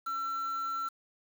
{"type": "tone with quantisation", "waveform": "triangle", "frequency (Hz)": 1345, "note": "E6", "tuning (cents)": 34, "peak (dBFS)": -30, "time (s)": [0.06, 0.89], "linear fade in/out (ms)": 10, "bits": 8, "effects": []}